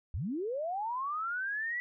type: linear sweep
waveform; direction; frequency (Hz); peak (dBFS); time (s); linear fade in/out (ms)
sine; up; 58.6 to 1975.5; -32; 0.14-1.8; 0
effects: none